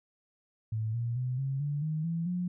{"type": "tone with pitch steps", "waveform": "sine", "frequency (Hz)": [110, 117.9, 126.36, 135.43, 145.15, 155.56, 166.73, 178.7], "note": ["A2", "A#2", "B2", "C#3", "D3", "D#3", "E3", "F3"], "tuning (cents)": [0, 20, 40, -40, -20, 0, 20, 40], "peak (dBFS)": -29, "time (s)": [0.72, 2.48], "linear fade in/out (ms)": 5, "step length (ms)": 220, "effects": []}